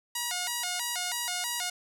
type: tone with vibrato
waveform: 5% pulse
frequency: 830.6 Hz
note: G#5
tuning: in tune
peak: -18 dBFS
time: 0.15-1.7 s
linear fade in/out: 5 ms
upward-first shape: square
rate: 3.1 Hz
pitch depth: 250 cents each way
effects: none

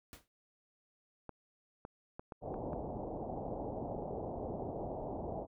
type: noise with exponential decay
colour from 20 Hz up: pink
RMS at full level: -48 dBFS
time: 0.13-0.28 s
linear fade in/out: 0 ms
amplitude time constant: 32 ms
type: clicks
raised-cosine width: 1 ms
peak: -30 dBFS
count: 6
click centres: 1.293 / 1.851 / 2.195 / 2.322 / 2.542 / 2.732 s
type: low-pass noise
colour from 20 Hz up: white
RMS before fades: -41 dBFS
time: 2.41-5.47 s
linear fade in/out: 50 ms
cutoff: 800 Hz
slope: 48 dB/octave
effects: none

